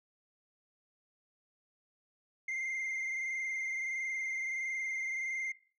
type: tone with frequency modulation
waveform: sine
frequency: 2100 Hz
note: C7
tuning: 6 cents sharp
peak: -31 dBFS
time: 2.48-5.52 s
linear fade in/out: 5 ms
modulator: 21.5 Hz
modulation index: 1.9
effects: noise-tail reverb RT60 0.4 s tail -22 dB re dry + tanh soft clip ceiling -33 dBFS